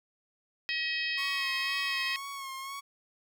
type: harmonic tone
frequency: 637 Hz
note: D#5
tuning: 41 cents sharp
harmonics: 3 / 4 / 5 / 6 / 7 / 8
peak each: -34 / -34 / -38 / -42 / -41 / -39 dBFS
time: 0.69-2.16 s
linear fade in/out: 0 ms
type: tone with vibrato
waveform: sawtooth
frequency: 1092 Hz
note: C#6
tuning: 26 cents flat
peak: -34 dBFS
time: 1.17-2.81 s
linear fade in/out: 20 ms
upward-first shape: sine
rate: 2 Hz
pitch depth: 42 cents each way
effects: none